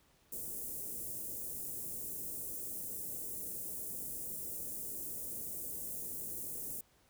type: band-stop noise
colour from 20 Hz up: white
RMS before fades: -42 dBFS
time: 0.32-6.81 s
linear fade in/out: 5 ms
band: 510 to 8200 Hz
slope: 24 dB/octave
effects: pink hiss -69 dBFS RMS until 7.09 s